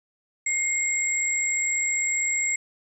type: tone pair together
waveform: sine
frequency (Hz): 2136 / 7631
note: C7 / A#8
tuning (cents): +35 / +40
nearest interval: octave + minor seventh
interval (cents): 2205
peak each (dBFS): -25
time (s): 0.46-2.56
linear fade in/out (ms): 5
effects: none